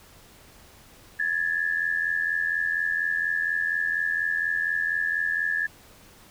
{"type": "tone pair together", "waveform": "sine", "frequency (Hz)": [1675.8, 1760], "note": ["G#6", "A6"], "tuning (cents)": [15, 0], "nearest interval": "minor second", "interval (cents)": 85, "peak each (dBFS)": -26, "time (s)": [1.19, 5.67], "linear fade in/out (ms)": 10, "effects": ["pink hiss -52 dBFS RMS until 6.3 s"]}